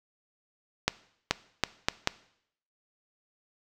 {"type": "accelerating click train", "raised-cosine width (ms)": 0.2, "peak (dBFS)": -5, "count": 5, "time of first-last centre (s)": [0.88, 2.074], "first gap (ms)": 430, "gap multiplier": 0.76, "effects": ["noise-tail reverb RT60 0.7 s tail -19 dB re dry"]}